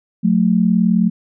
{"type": "tone pair together", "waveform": "sine", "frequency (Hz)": [181.7, 221], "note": ["F#3", "A3"], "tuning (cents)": [-31, 8], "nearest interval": "minor third", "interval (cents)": 339, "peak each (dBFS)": -14, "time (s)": [0.23, 1.1], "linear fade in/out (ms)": 20, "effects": []}